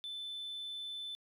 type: tone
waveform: sine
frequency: 3520 Hz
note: A7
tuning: in tune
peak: -38 dBFS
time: 0.04-1.15 s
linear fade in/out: 0 ms
effects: tanh soft clip ceiling -38 dBFS + 12-bit